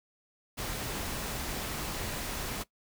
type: noise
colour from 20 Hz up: pink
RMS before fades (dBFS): -36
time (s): 0.57-2.64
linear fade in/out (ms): 20
effects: noise-tail reverb RT60 0.1 s tail -18 dB re dry